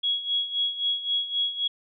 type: tone with tremolo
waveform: sine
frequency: 3329 Hz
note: G#7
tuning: 3 cents sharp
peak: -21 dBFS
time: 0.03-1.68 s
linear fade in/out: 10 ms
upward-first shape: sine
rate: 3.8 Hz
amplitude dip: 75%
effects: none

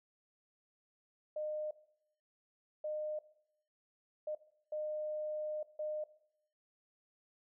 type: tone bursts at uneven times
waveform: sine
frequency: 610 Hz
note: D#5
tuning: 34 cents flat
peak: -36 dBFS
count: 5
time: 1.36-1.71 / 2.84-3.19 / 4.27-4.35 / 4.72-5.63 / 5.79-6.04 s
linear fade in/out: 5 ms
effects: noise-tail reverb RT60 0.7 s tail -17 dB re dry

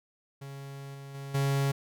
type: tone with level steps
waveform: 45% pulse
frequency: 138.4 Hz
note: C#3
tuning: 2 cents flat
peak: -40 / -42 / -38 / -25 dBFS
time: 0.41-1.72 s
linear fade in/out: 10 ms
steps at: 0.94 / 1.14 / 1.34 s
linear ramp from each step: 10 ms
effects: none

